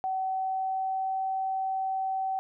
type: tone with pitch glide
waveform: sine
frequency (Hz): 759 to 765.2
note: F#5 to G5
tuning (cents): +44 to -42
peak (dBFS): -27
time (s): 0.04-2.39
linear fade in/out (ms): 0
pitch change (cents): +14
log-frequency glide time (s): 0.14-1.24
effects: none